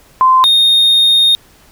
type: tone pair in turn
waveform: sine / triangle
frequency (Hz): 1036 / 3692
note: C6 / A#7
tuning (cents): -17 / -17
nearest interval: octave + minor seventh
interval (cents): 2200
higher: second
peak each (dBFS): -5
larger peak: neither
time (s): 0.21-0.44 / 0.44-1.35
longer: second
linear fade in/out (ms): 0
effects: pink hiss -46 dBFS RMS until 1.71 s